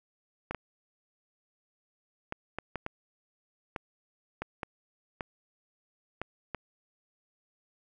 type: clicks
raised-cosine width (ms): 0.5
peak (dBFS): -19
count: 12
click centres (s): 0.51 / 0.547 / 2.324 / 2.586 / 2.757 / 2.864 / 3.762 / 4.42 / 4.632 / 5.208 / 6.216 / 6.547
effects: none